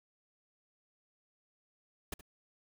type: noise with echo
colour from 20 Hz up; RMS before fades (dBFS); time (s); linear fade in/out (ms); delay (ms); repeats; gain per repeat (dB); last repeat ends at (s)
pink; -38; 2.12-2.14; 5; 71; 1; -15; 2.211
effects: none